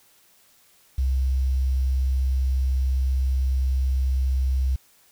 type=tone with quantisation; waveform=sine; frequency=65.41 Hz; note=C2; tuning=in tune; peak=-19 dBFS; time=0.98-4.76 s; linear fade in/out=5 ms; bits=8; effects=white hiss -58 dBFS RMS until 5.11 s

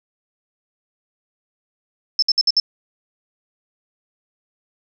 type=tone bursts; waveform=sine; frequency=5274 Hz; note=E8; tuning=in tune; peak=-12 dBFS; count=5; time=2.19-2.6 s; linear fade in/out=2 ms; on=34 ms; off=60 ms; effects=none

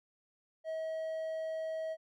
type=tone; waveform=triangle; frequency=640 Hz; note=D#5; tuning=49 cents sharp; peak=-33 dBFS; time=0.64-1.97 s; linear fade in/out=50 ms; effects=none

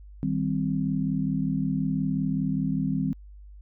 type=chord; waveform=sine; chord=C minor; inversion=first; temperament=just; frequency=156.98 / 196.22 / 261.6 Hz; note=Eb3 / G3 / C4; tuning=+16 / +2 / 0 cents; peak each=-28 dBFS; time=0.23-3.13 s; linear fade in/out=0 ms; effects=added 50 Hz sine -43 dBFS peak until 3.61 s

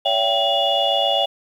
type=tone cluster; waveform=sine; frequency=566 / 674 / 781 / 2878 / 3445 Hz; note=C#5 / E5 / G5 / F#7 / A7; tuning=+36 / +38 / -7 / -49 / -37 cents; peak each=-22 dBFS; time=0.05-1.26 s; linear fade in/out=10 ms; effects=tanh soft clip ceiling -7 dBFS + 8-bit

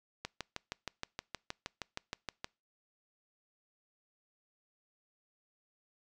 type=click train; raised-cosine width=0.2 ms; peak=-20 dBFS; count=15; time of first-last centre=0.25-2.444 s; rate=6.38 Hz; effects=noise-tail reverb RT60 0.3 s tail -26 dB re dry

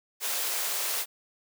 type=high-pass noise; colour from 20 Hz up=white; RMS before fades=-30 dBFS; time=0.2-1.06 s; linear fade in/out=50 ms; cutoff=400 Hz; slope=24 dB/octave; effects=none

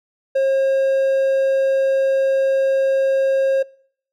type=tone; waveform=triangle; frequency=538 Hz; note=C5; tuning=48 cents sharp; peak=-12 dBFS; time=0.35-3.63 s; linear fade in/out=10 ms; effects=noise-tail reverb RT60 0.6 s tail -25 dB re dry

